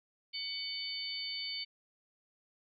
harmonic tone with a mistuned harmonic, 750 Hz, F#5, 23 cents sharp, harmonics 3 / 4 / 5 / 6, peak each -44 / -43 / -47 / -39 dBFS, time 0.33-1.65 s, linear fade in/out 20 ms, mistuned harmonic 5, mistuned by -69 cents, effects none

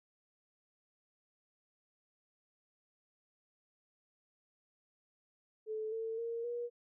sine tone with pitch steps, 434.9 / 448.9 / 463.4 / 478.4 Hz, A4 / A4 / A#4 / A#4, -20 / +35 / -10 / +45 cents, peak -36 dBFS, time 5.66-6.7 s, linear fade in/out 50 ms, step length 260 ms, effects none

